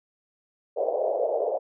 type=band-pass noise; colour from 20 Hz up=pink; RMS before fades=-26 dBFS; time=0.76-1.59 s; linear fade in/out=20 ms; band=470 to 660 Hz; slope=48 dB/octave; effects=none